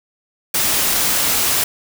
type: noise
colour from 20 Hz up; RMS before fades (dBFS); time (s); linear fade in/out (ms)
white; -17; 0.54-1.64; 5
effects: none